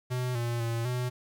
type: tone with pitch steps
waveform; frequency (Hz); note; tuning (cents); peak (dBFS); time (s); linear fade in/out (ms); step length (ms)
square; 125.6 / 118.3 / 115.9 / 124.7; B2 / A#2 / A#2 / B2; +30 / +26 / -10 / +17; -29; 0.1-1.1; 20; 250
effects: 10-bit